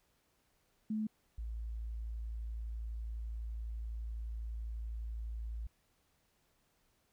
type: tone pair in turn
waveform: sine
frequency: 216.1 / 55.96 Hz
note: A3 / A1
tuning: -31 / +30 cents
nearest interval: octave + major seventh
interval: 2339 cents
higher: first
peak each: -33 / -38 dBFS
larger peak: first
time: 0.9-1.07 / 1.38-5.67 s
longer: second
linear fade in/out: 5 ms
effects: pink hiss -75 dBFS RMS until 7.12 s